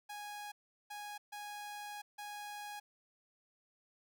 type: tone bursts at uneven times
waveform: sawtooth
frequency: 828 Hz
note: G#5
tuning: 5 cents flat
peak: -40 dBFS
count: 4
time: 0.09-0.52 / 0.9-1.18 / 1.32-2.02 / 2.18-2.8 s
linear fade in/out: 10 ms
effects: none